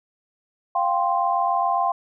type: chord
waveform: sine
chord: F suspended second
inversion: none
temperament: just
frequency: 698.5 / 785.8 / 1047.7 Hz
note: F5 / G5 / C6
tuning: 0 / +4 / +2 cents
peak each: -23 dBFS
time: 0.75-1.92 s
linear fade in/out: 5 ms
effects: none